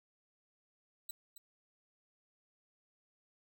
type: tone with echo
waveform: 10% pulse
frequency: 3951 Hz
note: B7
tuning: in tune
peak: -32 dBFS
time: 1.09-1.11 s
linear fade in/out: 5 ms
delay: 270 ms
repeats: 1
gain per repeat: -10 dB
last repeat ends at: 1.38 s
effects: none